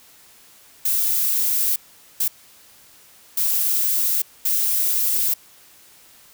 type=noise bursts at uneven times; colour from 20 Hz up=violet; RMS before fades=-20 dBFS; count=4; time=0.85-1.76 / 2.2-2.28 / 3.37-4.22 / 4.45-5.34 s; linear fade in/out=5 ms; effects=white hiss -50 dBFS RMS until 6.33 s